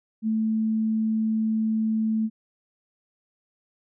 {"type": "tone", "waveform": "sine", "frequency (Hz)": 220, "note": "A3", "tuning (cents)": 0, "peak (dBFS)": -21, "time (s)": [0.22, 2.3], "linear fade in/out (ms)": 50, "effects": []}